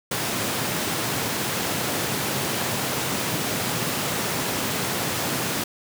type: high-pass noise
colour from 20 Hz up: pink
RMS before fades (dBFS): -26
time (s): 0.11-5.64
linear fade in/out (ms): 5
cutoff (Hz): 110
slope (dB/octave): 24
effects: none